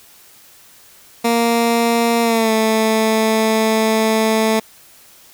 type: tone with pitch glide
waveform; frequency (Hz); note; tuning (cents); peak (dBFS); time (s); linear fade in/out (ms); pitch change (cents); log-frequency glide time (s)
15% pulse; 233.1 to 220.4; A#3 to A3; 0 to +3; -7; 1.24-4.6; 10; -97; 2.22-2.52
effects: white hiss -46 dBFS RMS until 5.33 s